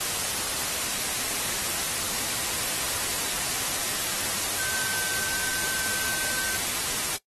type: tone in noise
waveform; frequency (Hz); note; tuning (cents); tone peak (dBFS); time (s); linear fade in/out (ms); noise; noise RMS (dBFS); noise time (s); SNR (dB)
sine; 1541; G6; -30; -34; 4.58-6.57; 10; white; -28; 0-7.17; -9
effects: noise-tail reverb RT60 0.1 s tail -18 dB re dry + AAC 32 kbps